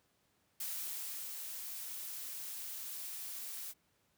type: noise with ADSR envelope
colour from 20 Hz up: blue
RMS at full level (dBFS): -40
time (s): 0.6-3.74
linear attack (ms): 5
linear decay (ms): 710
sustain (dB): -4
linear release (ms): 45
effects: pink hiss -75 dBFS RMS until 4.17 s + high-pass 80 Hz 12 dB/octave